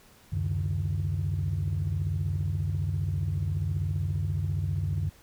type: tone cluster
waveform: sine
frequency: 74.1 / 94.7 / 135.9 / 150.7 Hz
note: D2 / F#2 / C#3 / D3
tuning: +16 / +41 / -34 / +45 cents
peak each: -35 / -27 / -35 / -31 dBFS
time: 0.32-5.1 s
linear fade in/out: 10 ms
effects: tanh soft clip ceiling -20 dBFS + pink hiss -57 dBFS RMS until 5.22 s